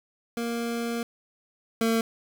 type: tone pair in turn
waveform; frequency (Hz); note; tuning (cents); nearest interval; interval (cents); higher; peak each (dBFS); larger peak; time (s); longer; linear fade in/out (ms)
25% pulse; 233.9 / 226.8; A#3 / A#3; +6 / -47; minor second; 53; first; -24 / -18; second; 0.37-1.03 / 1.81-2.01; first; 2
effects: 9-bit